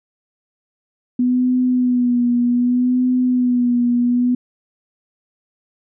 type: tone with vibrato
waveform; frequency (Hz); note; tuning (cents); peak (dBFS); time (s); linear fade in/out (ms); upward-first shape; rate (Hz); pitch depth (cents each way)
sine; 246.9; B3; 0; -13; 1.19-4.35; 5; sine; 0.65; 38
effects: none